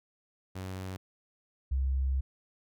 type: tone pair in turn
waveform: sawtooth / sine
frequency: 93.9 / 66.4 Hz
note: F#2 / C2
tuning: +26 / +26 cents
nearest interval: tritone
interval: 600 cents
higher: first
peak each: -33 / -26 dBFS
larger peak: second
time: 0.55-0.97 / 1.71-2.21 s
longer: second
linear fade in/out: 10 ms
effects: none